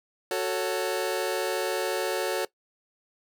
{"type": "chord", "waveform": "sawtooth", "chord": "F# minor", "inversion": "none", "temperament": "just", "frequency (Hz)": [370, 444, 555], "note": ["F#4", "A4", "C#5"], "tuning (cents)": [0, 16, 2], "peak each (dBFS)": -26, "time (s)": [0.31, 2.45], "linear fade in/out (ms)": 2, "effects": ["noise-tail reverb RT60 0.1 s tail -20 dB re dry"]}